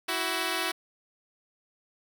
5% pulse tone pair together, 329.6 / 374.5 Hz, E4 / F#4, 0 / +21 cents, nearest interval major second, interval 221 cents, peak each -19 dBFS, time 0.08-0.72 s, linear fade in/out 10 ms, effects none

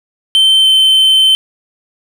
triangle tone pair in turn, 3100 / 3084 Hz, G7 / G7, -20 / -29 cents, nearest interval unison, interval 9 cents, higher first, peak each -4 dBFS, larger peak neither, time 0.35-0.64 / 0.64-1.35 s, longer second, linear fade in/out 0 ms, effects none

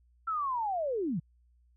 sine linear sweep, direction down, 1352 to 138.59 Hz, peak -29 dBFS, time 0.27-1.2 s, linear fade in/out 10 ms, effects added 60 Hz sine -62 dBFS peak until 1.76 s

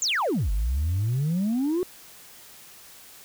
sine exponential two-way sweep, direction down then up, 7459 to 46.25 to 376.5 Hz, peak -20 dBFS, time 0.02-1.83 s, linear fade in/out 0 ms, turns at 0.51 s, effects tanh soft clip ceiling -20 dBFS + white hiss -48 dBFS RMS until 3.24 s

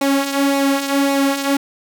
sawtooth tone with flanger, 277.2 Hz, C#4, in tune, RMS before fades -17 dBFS, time 0.01-1.57 s, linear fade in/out 5 ms, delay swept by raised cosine 0.61 to 3.71 ms, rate 1.8 Hz, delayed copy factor -0.55, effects none

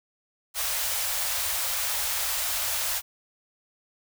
white band-stop noise, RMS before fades -28 dBFS, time 0.54-3.02 s, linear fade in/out 50 ms, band 100 to 530 Hz, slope 48 dB/octave, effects none

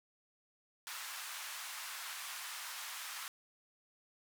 pink band-pass noise, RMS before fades -45 dBFS, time 0.87-3.28 s, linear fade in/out 0 ms, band 1000 to 16000 Hz, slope 24 dB/octave, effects none

